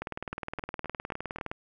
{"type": "two click trains", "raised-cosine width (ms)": 0.5, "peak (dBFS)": [-23, -19], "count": [5, 30], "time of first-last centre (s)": [[0.33, 1.385], [0.02, 1.515]], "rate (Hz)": [3.79, 19.4], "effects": []}